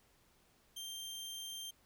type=tone; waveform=sawtooth; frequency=3163 Hz; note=G7; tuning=15 cents sharp; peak=-40 dBFS; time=0.76-1.71 s; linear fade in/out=10 ms; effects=pink hiss -70 dBFS RMS until 1.85 s